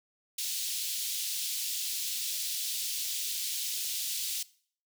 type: high-pass noise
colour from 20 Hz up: pink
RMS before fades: -34 dBFS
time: 0.38-4.43 s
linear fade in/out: 5 ms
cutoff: 3300 Hz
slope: 24 dB/octave
effects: noise-tail reverb RT60 0.5 s tail -20 dB re dry